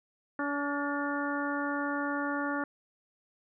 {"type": "harmonic tone with a mistuned harmonic", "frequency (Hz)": 286.2, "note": "D4", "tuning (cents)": -45, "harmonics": [1, 2, 3, 4, 5, 6], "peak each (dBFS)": [-33, -38, -39, -38, -36, -40], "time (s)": [0.39, 2.64], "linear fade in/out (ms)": 2, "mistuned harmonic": 6, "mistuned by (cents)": 50, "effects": []}